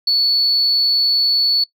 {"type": "tone", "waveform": "sine", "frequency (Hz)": 4435, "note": "C#8", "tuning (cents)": 0, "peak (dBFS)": -11, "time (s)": [0.07, 1.64], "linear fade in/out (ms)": 5, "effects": ["noise-tail reverb RT60 0.1 s tail -22 dB re dry", "tanh soft clip ceiling -8 dBFS"]}